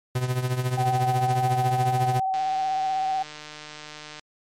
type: tone with tremolo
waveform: 45% pulse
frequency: 126.3 Hz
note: B2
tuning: 39 cents sharp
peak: -20 dBFS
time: 0.15-2.2 s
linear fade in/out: 5 ms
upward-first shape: triangle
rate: 14 Hz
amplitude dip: 75%
type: tone with vibrato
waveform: sine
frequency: 763 Hz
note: G5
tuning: 47 cents flat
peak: -22 dBFS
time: 0.77-3.23 s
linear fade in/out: 10 ms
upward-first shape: sine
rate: 16 Hz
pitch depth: 22 cents each way
type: click train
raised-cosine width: 0.2 ms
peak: -22 dBFS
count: 281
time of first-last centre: 2.34-4.194 s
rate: 151 Hz
effects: MP3 64 kbps